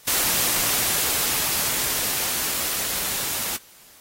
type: noise with level ramp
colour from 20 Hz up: white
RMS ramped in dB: -21 to -27 dBFS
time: 0.07-3.57 s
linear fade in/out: 10 ms
effects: white hiss -50 dBFS RMS until 4 s + AAC 48 kbps